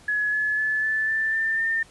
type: tone with pitch steps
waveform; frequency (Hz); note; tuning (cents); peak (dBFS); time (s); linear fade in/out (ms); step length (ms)
sine; 1693 / 1711.7 / 1730.6 / 1749.7 / 1769 / 1788.5 / 1808.2; G#6 / A6 / A6 / A6 / A6 / A6 / A6; +33 / -48 / -29 / -10 / +9 / +28 / +47; -21; 0.08-1.83; 5; 250
effects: pink hiss -52 dBFS RMS until 1.9 s + resampled to 24000 Hz